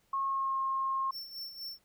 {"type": "tone with pitch glide", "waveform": "sine", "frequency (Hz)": [1086, 1071.7], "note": ["C#6", "C6"], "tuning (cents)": [-36, 41], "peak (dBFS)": -29, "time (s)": [0.13, 1.11], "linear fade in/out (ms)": 5, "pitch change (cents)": -23, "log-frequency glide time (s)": [0.27, 0.58]}
{"type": "tone with tremolo", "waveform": "square", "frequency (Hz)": 5410, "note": "E8", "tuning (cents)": 44, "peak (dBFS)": -38, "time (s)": [1.11, 1.79], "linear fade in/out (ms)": 50, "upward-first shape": "sine", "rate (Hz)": 4.1, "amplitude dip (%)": 65}
{"effects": ["pink hiss -71 dBFS RMS until 1.84 s"]}